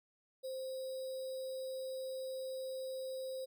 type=tone with sample-and-hold; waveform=sine; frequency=523.3 Hz; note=C5; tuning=in tune; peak=-39 dBFS; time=0.43-3.46 s; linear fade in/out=20 ms; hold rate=4410 Hz; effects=none